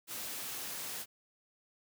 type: noise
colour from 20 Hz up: white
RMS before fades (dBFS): -41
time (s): 0.07-1.06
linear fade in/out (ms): 50
effects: high-pass 100 Hz 12 dB/octave